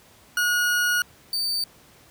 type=tone pair in turn; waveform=40% pulse; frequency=1448 / 4597 Hz; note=F#6 / D8; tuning=-38 / -38 cents; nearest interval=octave + minor sixth; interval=2000 cents; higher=second; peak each=-19 / -22 dBFS; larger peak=first; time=0.37-1.02 / 1.33-1.64 s; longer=first; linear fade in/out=2 ms; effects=pink hiss -53 dBFS RMS until 2.1 s + high-pass 60 Hz 12 dB/octave